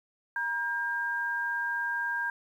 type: tone pair together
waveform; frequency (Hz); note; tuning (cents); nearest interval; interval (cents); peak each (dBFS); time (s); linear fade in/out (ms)
sine; 947.7 / 1604; A#5 / G6; +28 / +39; major sixth; 911; -35 / -29; 0.36-2.3; 2
effects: 10-bit